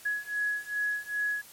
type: beating tone pair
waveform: sine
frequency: 1678 / 1680.5 Hz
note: G#6 / G#6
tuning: +17 / +20 cents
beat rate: 2.5 Hz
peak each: -32 / -31 dBFS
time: 0.05-1.42 s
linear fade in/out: 10 ms
effects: white hiss -51 dBFS RMS until 1.52 s + MP3 64 kbps